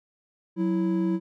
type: tone pair together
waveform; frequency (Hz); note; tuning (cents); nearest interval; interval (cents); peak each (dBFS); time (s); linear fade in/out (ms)
triangle; 185 / 329.6; F#3 / E4; 0 / 0; minor seventh; 1000; -23; 0.56-1.2; 50
effects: none